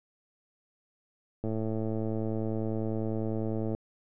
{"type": "click train", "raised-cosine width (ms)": 2, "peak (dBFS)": -20, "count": 255, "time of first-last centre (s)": [1.44, 3.749], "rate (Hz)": 110, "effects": []}